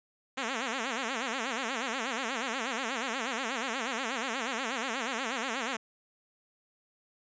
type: tone with vibrato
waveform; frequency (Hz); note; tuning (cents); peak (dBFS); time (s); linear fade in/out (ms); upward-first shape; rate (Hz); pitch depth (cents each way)
5% pulse; 245.6; B3; -9; -20; 0.37-5.77; 10; sine; 8.3; 200
effects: resampled to 16000 Hz